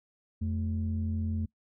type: tone pair together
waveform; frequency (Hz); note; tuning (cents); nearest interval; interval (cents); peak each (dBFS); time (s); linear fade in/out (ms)
sine; 86.9 / 218.7; F2 / A3; -8 / -10; octave + major third; 1598; -29 / -33; 0.41-1.46; 10
effects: noise-tail reverb RT60 0.1 s tail -22 dB re dry + tanh soft clip ceiling -22 dBFS

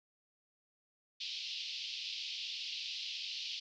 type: band-pass noise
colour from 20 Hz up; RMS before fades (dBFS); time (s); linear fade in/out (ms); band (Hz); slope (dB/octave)
pink; -42; 1.2-3.6; 10; 2700 to 5100; 48
effects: none

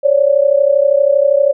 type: tone pair together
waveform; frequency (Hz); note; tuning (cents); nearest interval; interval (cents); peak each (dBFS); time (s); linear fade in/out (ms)
sine; 547.4 / 580; C#5 / D5; -22 / -22; minor second; 100; -11; 0.03-1.53; 20
effects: none

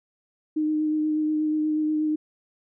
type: tone with vibrato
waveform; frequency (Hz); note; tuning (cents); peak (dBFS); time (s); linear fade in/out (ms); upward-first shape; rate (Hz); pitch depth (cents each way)
sine; 307.3; D#4; -21; -21; 0.56-2.16; 10; sine; 8.3; 14
effects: none

